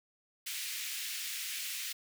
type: high-pass noise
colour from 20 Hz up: pink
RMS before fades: -39 dBFS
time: 0.46-1.93 s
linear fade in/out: 10 ms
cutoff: 2100 Hz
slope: 24 dB/octave
effects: none